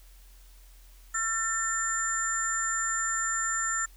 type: tone cluster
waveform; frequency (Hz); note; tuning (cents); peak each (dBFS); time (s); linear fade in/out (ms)
sine; 1352 / 1789 / 7200; E6 / A6 / A8; +43 / +28 / +39; -31 / -32 / -30; 1.14-3.86; 10
effects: added 43 Hz sine -50 dBFS peak until 3.96 s + white hiss -60 dBFS RMS until 3.96 s